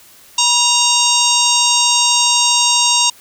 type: harmonic tone with a mistuned harmonic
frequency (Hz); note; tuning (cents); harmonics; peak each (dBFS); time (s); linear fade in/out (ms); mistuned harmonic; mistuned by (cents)
932.3; A#5; 0; 1 / 3 / 4 / 5 / 6 / 7 / 8 / 9; -18 / -18 / -17 / -22 / -18 / -18 / -22 / -22; 0.38-3.1; 5; 1; +66
effects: white hiss -44 dBFS RMS until 3.2 s